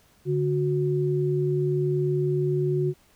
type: tone pair together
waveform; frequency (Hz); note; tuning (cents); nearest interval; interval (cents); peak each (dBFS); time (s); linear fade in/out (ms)
sine; 144.9 / 365.9; D3 / F#4; -23 / -19; octave + major third; 1604; -24; 0.25-2.94; 50
effects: pink hiss -60 dBFS RMS until 3.15 s